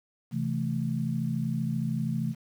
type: chord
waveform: sine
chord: A minor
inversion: first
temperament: just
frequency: 132 / 165 / 220 Hz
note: C3 / E3 / A3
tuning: +16 / +2 / 0 cents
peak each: -31 dBFS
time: 0.31-2.35 s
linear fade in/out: 50 ms
effects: 9-bit